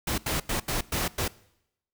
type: noise bursts at uneven times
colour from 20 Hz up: pink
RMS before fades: -28 dBFS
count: 6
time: 0.07-0.18 / 0.26-0.4 / 0.49-0.6 / 0.68-0.81 / 0.92-1.08 / 1.18-1.28 s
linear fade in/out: 5 ms
effects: noise-tail reverb RT60 0.8 s tail -21 dB re dry